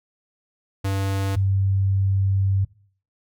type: tone pair in turn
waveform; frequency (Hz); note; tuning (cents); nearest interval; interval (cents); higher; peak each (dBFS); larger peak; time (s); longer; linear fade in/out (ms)
square / sine; 97.5 / 97.13; G2 / G2; -9 / -15; unison; 6; first; -22 / -17; second; 0.84-1.36 / 1.36-2.65; second; 10
effects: noise-tail reverb RT60 0.5 s tail -21 dB re dry